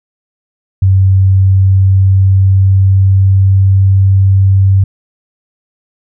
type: tone with pitch glide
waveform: sine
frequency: 95.5 to 96.72 Hz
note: G2 to G2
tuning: -45 to -23 cents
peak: -4 dBFS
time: 0.82-4.84 s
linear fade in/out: 5 ms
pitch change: +22 cents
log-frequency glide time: 0.92-4 s
effects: none